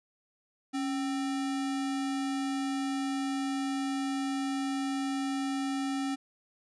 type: tone with sample-and-hold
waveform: sine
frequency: 274.8 Hz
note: C#4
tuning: 15 cents flat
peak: -29 dBFS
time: 0.73-6.16 s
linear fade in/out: 20 ms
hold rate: 1050 Hz
effects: resampled to 22050 Hz